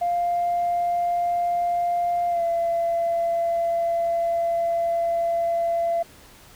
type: tone with pitch glide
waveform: sine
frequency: 698.5 to 677.8 Hz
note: F5 to E5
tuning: 0 to +48 cents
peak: -19 dBFS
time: 0.01-6.03 s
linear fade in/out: 10 ms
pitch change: -52 cents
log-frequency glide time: 2.29-2.43 s
effects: tanh soft clip ceiling -16 dBFS + pink hiss -49 dBFS RMS until 6.55 s